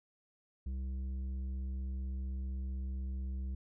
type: tone with tanh clipping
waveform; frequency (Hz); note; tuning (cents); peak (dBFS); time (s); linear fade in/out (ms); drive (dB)
sine; 65.41; C2; 0; -37; 0.66-3.55; 5; 8
effects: none